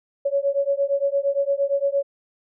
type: beating tone pair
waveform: sine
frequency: 554.4 / 563.1 Hz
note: C#5 / C#5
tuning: 0 / +27 cents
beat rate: 8.7 Hz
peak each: -22 / -22 dBFS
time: 0.25-2.03 s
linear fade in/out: 10 ms
effects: none